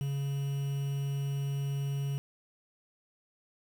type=tone with quantisation; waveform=triangle; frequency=139.5 Hz; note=C#3; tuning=11 cents sharp; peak=-28 dBFS; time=0.01-2.18 s; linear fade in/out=0 ms; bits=8; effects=none